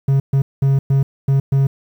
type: tone bursts at uneven times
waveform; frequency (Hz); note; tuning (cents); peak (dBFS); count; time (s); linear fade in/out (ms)
triangle; 136.7; C#3; -24; -9; 6; 0.08-0.2 / 0.33-0.42 / 0.62-0.79 / 0.9-1.03 / 1.28-1.4 / 1.52-1.67; 5
effects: 8-bit